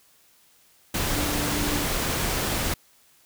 sine tone in noise, 293.7 Hz, D4, in tune, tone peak -30 dBFS, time 1.16-1.85 s, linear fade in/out 5 ms, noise pink, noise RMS -26 dBFS, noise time 0.94-2.74 s, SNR -7 dB, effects white hiss -59 dBFS RMS until 3.25 s

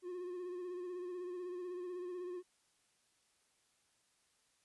triangle tone with vibrato, 359.1 Hz, F4, 48 cents sharp, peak -39 dBFS, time 0.02-2.43 s, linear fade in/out 50 ms, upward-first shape sine, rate 16 Hz, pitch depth 41 cents each way, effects white hiss -75 dBFS RMS until 4.64 s + resampled to 24000 Hz

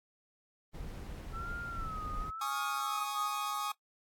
brown noise, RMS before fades -42 dBFS, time 0.73-2.31 s, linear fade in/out 20 ms
sine tone with vibrato, 1318.5 Hz, E6, in tune, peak -39 dBFS, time 1.32-3.3 s, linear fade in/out 50 ms, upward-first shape sine, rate 0.95 Hz, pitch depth 110 cents each way
45% pulse chord, Ab suspended fourth, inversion none, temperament equal, 830.6 / 1108.7 / 1244.5 Hz, Ab5 / Db6 / Eb6, 0 / 0 / 0 cents, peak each -40 / -39 / -37 dBFS, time 2.41-3.72 s, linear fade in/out 5 ms
effects noise-tail reverb RT60 0.1 s tail -21 dB re dry + AAC 64 kbps

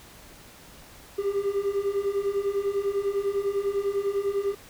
triangle beating tone pair, 392 / 402 Hz, G4 / G4, 0 / +44 cents, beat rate 10 Hz, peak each -27 / -24 dBFS, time 1.18-4.55 s, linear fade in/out 10 ms, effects pink hiss -49 dBFS RMS until 4.69 s

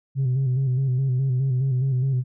sine tone with vibrato, 130.81 Hz, C3, in tune, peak -17 dBFS, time 0.15-2.24 s, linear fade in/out 50 ms, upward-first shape square, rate 4.8 Hz, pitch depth 58 cents each way, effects tanh soft clip ceiling -17 dBFS

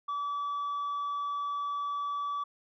sine tone, 1150 Hz, D6, 37 cents flat, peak -28 dBFS, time 0.08-2.44 s, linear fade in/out 10 ms, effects tanh soft clip ceiling -30 dBFS

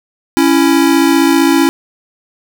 square tone pair together, 277 / 332.3 Hz, C#4 / E4, -1 / +14 cents, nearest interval minor third, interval 315 cents, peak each -11 dBFS, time 0.37-1.69 s, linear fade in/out 0 ms, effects none

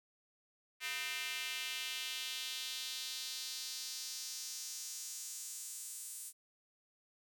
square tone with high-pass filter sweep, 140 Hz, C#3, 18 cents sharp, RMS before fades -43 dBFS, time 0.8-6.33 s, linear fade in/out 50 ms, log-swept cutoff 2200 to 8800 Hz, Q 2.1, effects none

